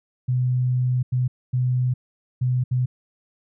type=tone bursts at uneven times; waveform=sine; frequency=126 Hz; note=B2; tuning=35 cents sharp; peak=-18 dBFS; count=5; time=0.28-1.03 / 1.12-1.28 / 1.53-1.94 / 2.41-2.64 / 2.71-2.86 s; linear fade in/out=10 ms; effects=none